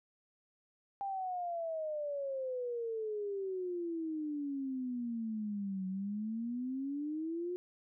sine exponential two-way sweep, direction down then up, 801 to 186.1 to 362.8 Hz, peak -35 dBFS, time 1.01-7.56 s, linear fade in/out 0 ms, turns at 5.87 s, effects none

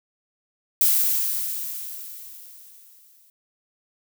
violet noise with exponential decay, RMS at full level -17 dBFS, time 0.81-3.3 s, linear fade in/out 1 ms, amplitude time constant 540 ms, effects none

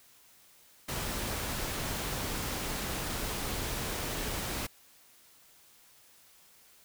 pink noise, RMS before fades -35 dBFS, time 0.88-4.67 s, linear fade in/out 10 ms, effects white hiss -60 dBFS RMS until 6.84 s

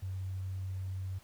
sine tone, 94.3 Hz, F#2, 33 cents sharp, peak -35 dBFS, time 0.02-1.19 s, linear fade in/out 10 ms, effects pink hiss -61 dBFS RMS until 1.23 s

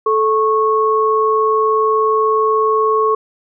sine tone pair together, 436.5 / 1100 Hz, A4 / C#6, -14 / -14 cents, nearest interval octave + major third, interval 1600 cents, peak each -14 dBFS, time 0.06-3.15 s, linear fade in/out 5 ms, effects none

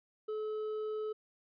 triangle tone with hard clipping, 430.2 Hz, A4, 39 cents flat, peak -36 dBFS, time 0.28-1.13 s, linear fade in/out 10 ms, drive 8 dB, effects resampled to 11025 Hz

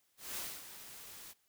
white noise with ADSR envelope, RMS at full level -40 dBFS, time 0.17-1.34 s, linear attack 200 ms, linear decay 240 ms, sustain -11 dB, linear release 31 ms, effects white hiss -75 dBFS RMS until 1.48 s

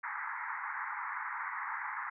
pink band-pass noise, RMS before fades -39 dBFS, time 0.03-2.1 s, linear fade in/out 10 ms, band 850 to 2100 Hz, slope 96 dB/octave, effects none

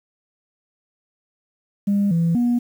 sine tone with pitch steps, 201.6 / 167.4 / 241 Hz, G3 / E3 / B3, +49 / +27 / -42 cents, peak -14 dBFS, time 1.87-2.59 s, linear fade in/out 10 ms, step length 240 ms, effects tanh soft clip ceiling -13 dBFS + 8-bit

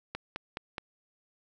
click train, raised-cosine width 0.3 ms, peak -19 dBFS, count 4, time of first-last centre 0.15-0.782 s, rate 4.75 Hz, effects none

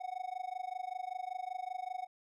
triangle tone with amplitude modulation, 740 Hz, F#5, in tune, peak -32 dBFS, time 0-2.07 s, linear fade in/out 20 ms, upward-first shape sine, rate 25.2 Hz, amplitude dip 95%, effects none

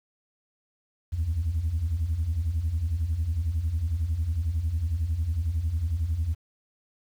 sine beating tone pair, 73.42 / 84.42 Hz, D2 / E2, 0 / +42 cents, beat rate 11 Hz, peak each -29 / -24 dBFS, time 1.12-6.35 s, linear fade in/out 20 ms, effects tanh soft clip ceiling -20 dBFS + 9-bit

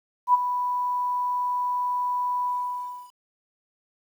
sine tone with ADSR envelope, 987.8 Hz, B5, in tune, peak -12 dBFS, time 0.27-3.12 s, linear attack 69 ms, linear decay 22 ms, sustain -11 dB, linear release 650 ms, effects 9-bit

